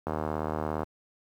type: click train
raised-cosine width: 1 ms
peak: -16 dBFS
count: 60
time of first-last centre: 0.07-0.832 s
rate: 77.4 Hz
effects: high-pass 60 Hz 12 dB/octave + 9-bit